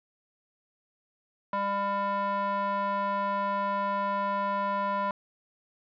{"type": "tone with band-pass filter", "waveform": "square", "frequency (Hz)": 200, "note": "G3", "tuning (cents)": 35, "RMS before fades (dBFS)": -29, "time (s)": [1.53, 5.11], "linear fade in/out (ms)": 2, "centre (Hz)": 980, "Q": 3, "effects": ["resampled to 11025 Hz"]}